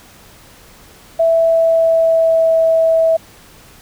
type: tone with pitch glide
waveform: sine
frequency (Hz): 659.3 to 651.7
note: E5 to E5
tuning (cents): 0 to -20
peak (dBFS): -9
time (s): 1.19-3.17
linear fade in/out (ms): 10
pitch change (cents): -20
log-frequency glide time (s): 1.34-2.56
effects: pink hiss -43 dBFS RMS until 3.81 s

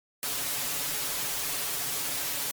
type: noise with comb filter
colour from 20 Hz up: white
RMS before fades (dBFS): -31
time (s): 0.23-2.51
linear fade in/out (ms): 0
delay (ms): 7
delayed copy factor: +0.8
effects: MP3 96 kbps

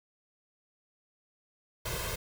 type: noise with comb filter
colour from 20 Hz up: pink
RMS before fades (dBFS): -35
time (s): 1.85-2.16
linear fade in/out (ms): 10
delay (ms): 1.9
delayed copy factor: +0.95
effects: none

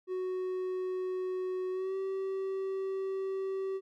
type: tone with pitch glide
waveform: triangle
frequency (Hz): 370 to 384.6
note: F#4 to G4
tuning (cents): 0 to -33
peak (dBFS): -30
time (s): 0.07-3.81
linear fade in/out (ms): 50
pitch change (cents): +67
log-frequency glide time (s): 1.71-1.96
effects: none

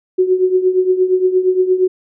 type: tone with tremolo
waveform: sine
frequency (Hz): 370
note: F#4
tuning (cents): 0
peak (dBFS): -7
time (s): 0.18-1.88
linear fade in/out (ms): 10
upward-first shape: triangle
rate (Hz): 8.6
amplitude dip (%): 80
effects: none

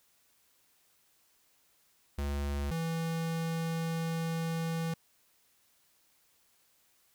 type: tone pair in turn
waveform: square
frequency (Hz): 71.1 / 164.39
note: C#2 / E3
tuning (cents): +45 / -4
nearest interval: octave + minor third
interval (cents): 1451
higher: second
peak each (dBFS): -32 / -32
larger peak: neither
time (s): 2.18-2.71 / 2.71-4.94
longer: second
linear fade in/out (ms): 5
effects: white hiss -69 dBFS RMS until 7.14 s

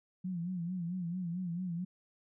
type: tone with vibrato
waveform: sine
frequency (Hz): 176.6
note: F3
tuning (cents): +20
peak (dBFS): -34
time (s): 0.24-1.85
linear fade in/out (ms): 10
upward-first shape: sine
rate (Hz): 4.5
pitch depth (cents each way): 96
effects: none

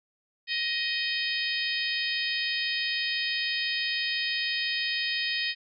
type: harmonic tone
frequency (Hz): 626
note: D#5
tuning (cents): +10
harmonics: 3 / 4 / 5 / 6 / 7 / 8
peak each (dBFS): -32 / -33 / -34 / -35 / -35 / -36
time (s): 0.47-5.55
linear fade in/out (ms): 50
effects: none

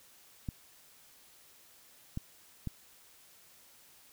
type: clicks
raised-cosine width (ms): 5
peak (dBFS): -23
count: 3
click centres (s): 0.488 / 2.174 / 2.673
effects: white hiss -60 dBFS RMS until 4.12 s

